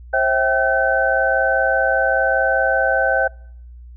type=tone cluster; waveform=sine; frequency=533 / 654 / 779 / 1526 Hz; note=C5 / E5 / G5 / G6; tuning=+32 / -14 / -11 / -47 cents; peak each=-20 / -21 / -21 / -18 dBFS; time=0.13-3.28 s; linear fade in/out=10 ms; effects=noise-tail reverb RT60 0.7 s tail -26 dB re dry + added 60 Hz sine -36 dBFS peak until 3.96 s